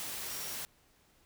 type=tone in noise; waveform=sine; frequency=5620 Hz; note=F8; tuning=10 cents sharp; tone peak=-47 dBFS; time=0.3-0.55 s; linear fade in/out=0 ms; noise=white; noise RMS=-40 dBFS; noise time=0-0.65 s; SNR=-10 dB; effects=pink hiss -67 dBFS RMS until 1.25 s